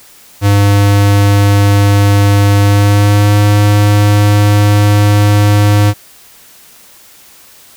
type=tone with pitch glide; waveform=square; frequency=101 to 103.24 Hz; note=G#2 to G#2; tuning=-48 to -10 cents; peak=-6 dBFS; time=0.41-5.94 s; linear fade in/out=50 ms; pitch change=+38 cents; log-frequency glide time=2.59-3.38 s; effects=white hiss -40 dBFS RMS until 7.76 s